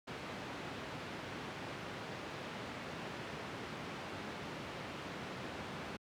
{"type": "band-pass noise", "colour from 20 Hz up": "pink", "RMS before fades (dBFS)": -45, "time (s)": [0.07, 5.97], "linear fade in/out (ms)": 10, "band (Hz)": [120, 3100], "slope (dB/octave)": 12, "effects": ["high-pass 60 Hz 12 dB/octave"]}